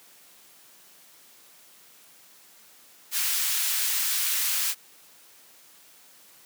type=high-pass noise; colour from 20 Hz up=white; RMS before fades=-26 dBFS; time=3.11-4.75 s; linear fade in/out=50 ms; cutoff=1600 Hz; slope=12 dB/octave; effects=white hiss -54 dBFS RMS until 6.45 s + high-pass 150 Hz 12 dB/octave